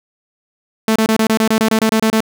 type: tone bursts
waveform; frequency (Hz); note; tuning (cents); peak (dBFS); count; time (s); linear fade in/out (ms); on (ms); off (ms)
sawtooth; 220.6; A3; +5; -7; 13; 0.88-2.205; 2; 77; 27
effects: none